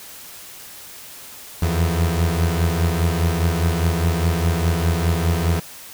30% pulse beating tone pair, 82.41 / 87.31 Hz, E2 / F2, 0 / 0 cents, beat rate 4.9 Hz, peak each -16 / -19 dBFS, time 1.62-5.6 s, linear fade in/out 5 ms, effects white hiss -39 dBFS RMS until 5.93 s

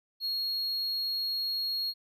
triangle tone, 4297 Hz, C8, 45 cents sharp, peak -28 dBFS, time 0.2-1.94 s, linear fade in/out 50 ms, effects none

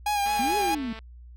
45% pulse tone with vibrato, 819 Hz, G#5, 24 cents flat, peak -23 dBFS, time 0.06-0.75 s, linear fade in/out 5 ms, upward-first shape sine, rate 4.6 Hz, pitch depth 36 cents each way
click train, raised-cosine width 0.3 ms, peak -26 dBFS, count 163, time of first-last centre 0.26-0.99 s, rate 222 Hz
sine exponential two-way sweep, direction up then down, 220 to 425.8 to 220 Hz, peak -28 dBFS, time 0.39-0.93 s, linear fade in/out 5 ms, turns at 0.57 s
effects added 60 Hz sine -43 dBFS peak until 1.36 s + AAC 64 kbps

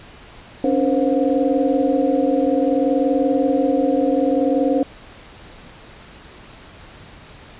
sine tone cluster, 270.5 / 291.1 / 479.7 / 525 / 718 Hz, C#4 / D4 / A#4 / C5 / F5, -42 / -15 / +50 / +6 / +48 cents, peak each -20 / -20 / -24 / -20 / -27 dBFS, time 0.64-4.83 s, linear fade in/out 2 ms, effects pink hiss -42 dBFS RMS until 7.59 s + resampled to 8000 Hz

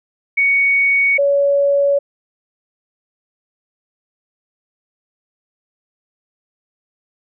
sine tone pair in turn, 2232 / 563.8 Hz, C#7 / C#5, +11 / +29 cents, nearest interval 2 octaves, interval 2382 cents, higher first, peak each -11 dBFS, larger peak neither, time 0.37-1.18 / 1.18-1.99 s, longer neither, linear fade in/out 10 ms, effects none

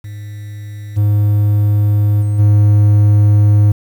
triangle tone with level steps, 103.83 Hz, G#2, in tune, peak -23 / -7 / -10 / -4 dBFS, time 0.04-3.72 s, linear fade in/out 5 ms, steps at 0.96 / 2.21 / 2.38 s, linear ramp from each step 20 ms, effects 7-bit

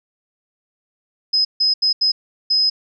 sine tone bursts at uneven times, 5070 Hz, D#8, 32 cents sharp, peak -13 dBFS, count 5, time 1.33-1.45 / 1.6-1.74 / 1.82-1.93 / 2.01-2.12 / 2.5-2.7 s, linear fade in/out 10 ms, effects none

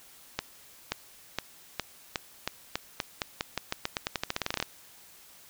accelerating click train, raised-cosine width 0.2 ms, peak -11 dBFS, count 26, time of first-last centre 0.39-4.626 s, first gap 530 ms, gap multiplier 0.88, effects white hiss -54 dBFS RMS until 5.49 s

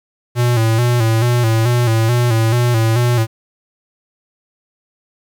square tone with vibrato, 116.8 Hz, A#2, 4 cents sharp, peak -12 dBFS, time 0.35-3.27 s, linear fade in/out 50 ms, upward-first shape square, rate 2.3 Hz, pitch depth 67 cents each way, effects 8-bit

